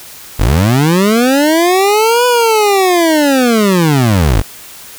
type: linear two-way sweep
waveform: 25% pulse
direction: up then down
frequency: 41.2 to 496.9 to 41.2 Hz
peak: -4 dBFS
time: 0.39-4.42 s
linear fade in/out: 10 ms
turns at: 2.26 s
effects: white hiss -33 dBFS RMS until 4.98 s